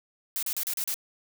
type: noise bursts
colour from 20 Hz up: blue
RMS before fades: -30 dBFS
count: 6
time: 0.36-0.942 s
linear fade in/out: 0 ms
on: 67 ms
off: 36 ms
effects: none